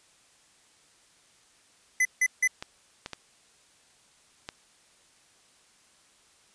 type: tone bursts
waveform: square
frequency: 2016 Hz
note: B6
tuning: 35 cents sharp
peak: -21 dBFS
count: 3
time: 2-2.476 s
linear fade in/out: 5 ms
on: 52 ms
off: 160 ms
type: clicks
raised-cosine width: 0.2 ms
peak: -18 dBFS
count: 4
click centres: 2.625 / 3.061 / 3.133 / 4.489 s
effects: white hiss -61 dBFS RMS until 6.54 s + resampled to 22050 Hz